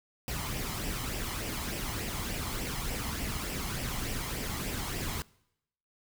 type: noise with flanger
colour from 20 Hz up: pink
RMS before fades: -35 dBFS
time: 0.28-5.22 s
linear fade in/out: 0 ms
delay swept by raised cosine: 0.37 to 0.99 ms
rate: 3.4 Hz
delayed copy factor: +0.5
effects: noise-tail reverb RT60 0.8 s tail -23 dB re dry